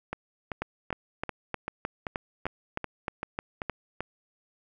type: two click trains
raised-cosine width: 0.5 ms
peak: -15 / -17 dBFS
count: 11 / 11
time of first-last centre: 0.62-3.697 / 0.13-4.006 s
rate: 3.25 / 2.58 Hz
effects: none